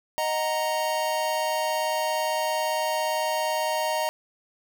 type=chord; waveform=square; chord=D# minor; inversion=none; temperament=equal; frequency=622.3 / 740 / 932.3 Hz; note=D#5 / F#5 / A#5; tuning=0 / 0 / 0 cents; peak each=-28 / -34 / -28 dBFS; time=0.18-4.09 s; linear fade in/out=0 ms; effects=none